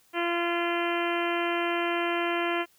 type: harmonic tone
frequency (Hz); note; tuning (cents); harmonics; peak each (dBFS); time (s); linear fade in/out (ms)
343.6; F4; -28; 1 / 2 / 3 / 4 / 5 / 6 / 7 / 8 / 9; -29 / -32 / -34 / -35 / -36 / -37 / -37 / -38 / -39; 0.13-2.66; 50
effects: white hiss -63 dBFS RMS until 2.78 s